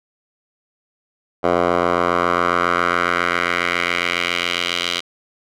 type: tone with band-pass filter sweep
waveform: 10% pulse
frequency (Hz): 87.31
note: F2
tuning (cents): 0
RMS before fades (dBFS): -19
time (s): 1.43-5.01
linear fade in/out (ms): 20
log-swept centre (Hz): 760 to 3400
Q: 2
effects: none